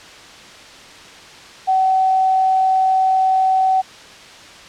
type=tone; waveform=sine; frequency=758 Hz; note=F#5; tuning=42 cents sharp; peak=-12 dBFS; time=1.67-3.82 s; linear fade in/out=20 ms; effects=white hiss -39 dBFS RMS until 4.68 s + low-pass 5000 Hz 12 dB/octave